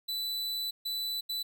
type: tone bursts at uneven times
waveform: 45% pulse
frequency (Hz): 3982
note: B7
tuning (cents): +14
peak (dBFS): -32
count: 3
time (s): 0.08-0.71 / 0.85-1.21 / 1.29-1.43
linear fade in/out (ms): 10
effects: none